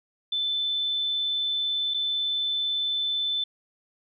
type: tone with dropouts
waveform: sine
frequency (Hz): 3522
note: A7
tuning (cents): +1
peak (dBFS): -24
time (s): 0.32-3.44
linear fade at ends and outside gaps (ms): 5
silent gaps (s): 1.939-1.943
effects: none